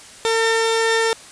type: tone pair together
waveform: sawtooth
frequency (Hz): 452.4 / 1807.4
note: A4 / A6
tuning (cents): +48 / +46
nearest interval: 2 octaves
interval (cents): 2398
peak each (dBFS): -13 / -19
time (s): 0.25-1.13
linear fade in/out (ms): 0
effects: white hiss -41 dBFS RMS until 1.31 s + resampled to 22050 Hz